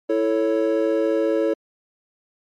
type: chord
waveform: triangle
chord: A major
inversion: second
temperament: equal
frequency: 329.6 / 440 / 554.4 Hz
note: E4 / A4 / C#5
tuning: 0 / 0 / 0 cents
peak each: -20 dBFS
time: 0.09-1.54 s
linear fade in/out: 10 ms
effects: MP3 64 kbps